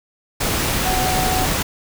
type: tone in noise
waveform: sine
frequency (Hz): 745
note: F#5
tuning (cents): +12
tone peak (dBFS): -21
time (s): 0.85-1.46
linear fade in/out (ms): 10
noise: pink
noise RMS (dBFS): -20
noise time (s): 0.4-1.63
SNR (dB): -4
effects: none